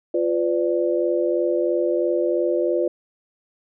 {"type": "chord", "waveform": "sine", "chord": "B diminished", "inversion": "second", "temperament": "equal with one note detuned", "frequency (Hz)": [349.2, 504.3, 587.3], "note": ["F4", "B4", "D5"], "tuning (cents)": [0, 36, 0], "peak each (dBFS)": [-21, -23, -24], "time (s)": [0.14, 2.88], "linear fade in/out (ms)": 5, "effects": []}